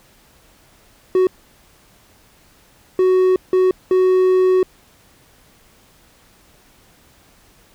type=tone bursts at uneven times; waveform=triangle; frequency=371.2 Hz; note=F#4; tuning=6 cents sharp; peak=-9 dBFS; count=4; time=1.15-1.27 / 2.99-3.36 / 3.53-3.71 / 3.91-4.63 s; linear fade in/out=2 ms; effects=pink hiss -52 dBFS RMS until 7.74 s